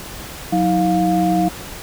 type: tone cluster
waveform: sine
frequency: 182.2 / 319.8 / 705 Hz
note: F#3 / D#4 / F5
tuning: -26 / +48 / +16 cents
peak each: -18 dBFS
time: 0.52-1.49 s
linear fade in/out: 10 ms
effects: pink hiss -33 dBFS RMS until 1.82 s